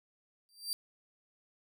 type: tone with exponential growth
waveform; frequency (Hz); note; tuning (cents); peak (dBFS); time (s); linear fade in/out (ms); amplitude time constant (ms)
sawtooth; 4699; D8; 0; -27; 0.49-0.73; 0; 51
effects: none